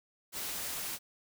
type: noise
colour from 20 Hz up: white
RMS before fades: -38 dBFS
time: 0.32-0.99 s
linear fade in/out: 50 ms
effects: none